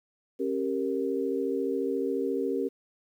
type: chord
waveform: sine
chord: G diminished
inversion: second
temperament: equal with one note detuned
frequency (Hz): 271.8 / 392 / 466.2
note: Db4 / G4 / Bb4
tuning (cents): -34 / 0 / 0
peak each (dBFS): -31 / -30 / -31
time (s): 0.39-2.69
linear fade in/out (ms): 20
effects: 10-bit